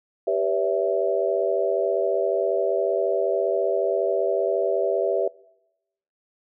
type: chord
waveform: sine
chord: C# half-diminished seventh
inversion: second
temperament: equal with one note detuned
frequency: 392 / 493.9 / 568.6 / 659.3 Hz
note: G4 / B4 / C#5 / E5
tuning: 0 / 0 / +44 / 0 cents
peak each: -25 / -26 / -26 / -24 dBFS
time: 0.27-5.28 s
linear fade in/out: 5 ms
effects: noise-tail reverb RT60 0.9 s tail -23 dB re dry